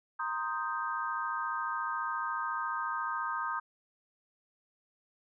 sine chord, C minor seventh, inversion third, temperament equal, 932.3 / 1046.5 / 1244.5 / 1568 Hz, Bb5 / C6 / Eb6 / G6, 0 / 0 / 0 / 0 cents, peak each -38 / -39 / -35 / -38 dBFS, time 0.19-3.6 s, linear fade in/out 10 ms, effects none

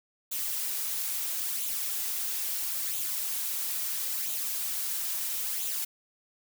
blue noise with flanger, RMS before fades -32 dBFS, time 0.31-5.85 s, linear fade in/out 10 ms, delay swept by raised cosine 0.28 to 5.88 ms, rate 0.75 Hz, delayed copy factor +0.5, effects none

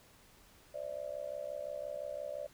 sine tone with amplitude modulation, 587.3 Hz, D5, in tune, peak -34 dBFS, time 0.74-2.47 s, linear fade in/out 10 ms, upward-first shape sine, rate 65.8 Hz, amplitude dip 95%, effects pink hiss -62 dBFS RMS until 2.53 s

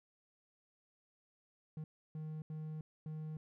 triangle tone bursts at uneven times, 155.56 Hz, D#3, in tune, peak -39 dBFS, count 4, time 1.77-1.84 / 2.15-2.42 / 2.5-2.81 / 3.06-3.37 s, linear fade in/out 2 ms, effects none

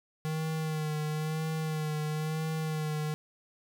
square tone with vibrato, 155.56 Hz, D#3, in tune, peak -31 dBFS, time 0.25-3.14 s, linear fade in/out 0 ms, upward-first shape sine, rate 1 Hz, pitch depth 34 cents each way, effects none

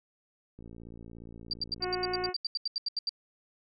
click train, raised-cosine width 3 ms, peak -35 dBFS, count 98, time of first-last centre 0.59-2.289 s, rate 57.1 Hz
sine tone bursts, 4699 Hz, D8, in tune, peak -28 dBFS, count 16, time 1.51-3.093 s, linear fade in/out 2 ms, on 23 ms, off 81 ms
harmonic tone, 364.7 Hz, F#4, 25 cents flat, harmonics 1 / 2 / 3 / 4 / 5 / 6 / 7 / 8, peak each -33 / -37 / -42 / -43 / -47 / -47 / -50 / -57 dBFS, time 1.8-2.34 s, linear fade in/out 50 ms
effects none

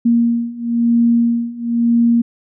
sine beating tone pair, 234 / 235 Hz, A#3 / A#3, +7 / +14 cents, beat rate 1 Hz, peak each -16 / -14 dBFS, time 0.05-2.22 s, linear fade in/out 10 ms, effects none

